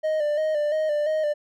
triangle tone with vibrato, 608 Hz, D#5, 40 cents flat, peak -19 dBFS, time 0.03-1.34 s, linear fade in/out 20 ms, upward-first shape square, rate 2.9 Hz, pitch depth 44 cents each way, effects none

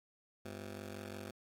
15% pulse ring-modulated tone, 149.6 Hz, D3, 32 cents sharp, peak -35 dBFS, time 0.45-1.31 s, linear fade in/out 5 ms, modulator 52.1 Hz, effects AAC 48 kbps

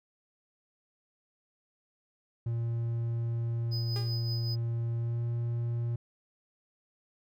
triangle tone with pitch glide, 116.54 to 117.96 Hz, A#2 to A#2, 0 to +21 cents, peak -27 dBFS, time 2.46-5.96 s, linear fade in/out 5 ms, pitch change +21 cents, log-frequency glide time 4.98-5.22 s
triangle tone with tremolo, 5000 Hz, D#8, 8 cents sharp, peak -34 dBFS, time 3.71-4.56 s, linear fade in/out 20 ms, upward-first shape triangle, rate 5.3 Hz, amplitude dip 60%
sawtooth tone with exponential decay, 404.2 Hz, G#4, 47 cents flat, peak -34 dBFS, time 3.96-4.23 s, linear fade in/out 0 ms, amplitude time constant 57 ms
effects none

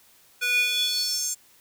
square tone with high-pass filter sweep, 490 Hz, B4, 14 cents flat, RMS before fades -25 dBFS, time 0.41-1.35 s, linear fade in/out 20 ms, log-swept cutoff 1900 to 7300 Hz, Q 5.9, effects white hiss -57 dBFS RMS until 1.6 s

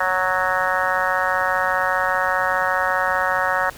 harmonic tone, 185 Hz, F#3, in tune, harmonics 3 / 4 / 5 / 6 / 7 / 8 / 9 / 10, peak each -26 / -26 / -26 / -26 / -26 / -26 / -26 / -26 dBFS, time 0-3.7 s, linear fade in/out 5 ms, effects pink hiss -41 dBFS RMS until 3.77 s

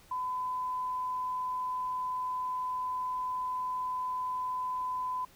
sine tone, 1009 Hz, B5, 37 cents sharp, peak -31 dBFS, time 0.11-5.25 s, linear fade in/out 5 ms, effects pink hiss -59 dBFS RMS until 5.35 s

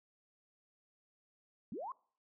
sine linear sweep, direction up, 164.81 to 1116 Hz, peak -40 dBFS, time 1.72-1.92 s, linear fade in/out 2 ms, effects noise-tail reverb RT60 0.5 s tail -25 dB re dry

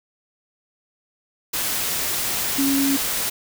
sine tone in noise, 275.1 Hz, C#4, 13 cents flat, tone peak -18 dBFS, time 2.58-2.97 s, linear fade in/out 10 ms, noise white, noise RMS -24 dBFS, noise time 1.53-3.3 s, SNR +3 dB, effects none

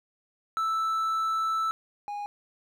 triangle tone pair in turn, 1318.5 / 822.1 Hz, E6 / G#5, 0 / -18 cents, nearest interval minor sixth, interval 818 cents, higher first, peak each -23 / -30 dBFS, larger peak first, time 0.57-1.71 / 2.08-2.26 s, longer first, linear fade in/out 0 ms, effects none

